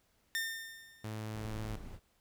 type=tone with exponential decay; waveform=sawtooth; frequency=1811 Hz; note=A6; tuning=49 cents sharp; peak=-28 dBFS; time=0.35-1.27 s; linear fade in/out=0 ms; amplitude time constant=200 ms
type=tone; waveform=sawtooth; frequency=108.6 Hz; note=A2; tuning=22 cents flat; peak=-35 dBFS; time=1.04-1.76 s; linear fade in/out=5 ms
type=noise; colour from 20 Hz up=brown; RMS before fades=-45 dBFS; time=1.33-2 s; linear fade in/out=50 ms
effects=pink hiss -73 dBFS RMS until 2.2 s